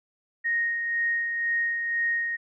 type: tone with tremolo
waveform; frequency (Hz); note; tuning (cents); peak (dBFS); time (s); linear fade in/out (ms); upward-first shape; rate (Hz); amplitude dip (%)
sine; 1864.7; A#6; 0; -22; 0.44-2.37; 20; sine; 2; 40
effects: none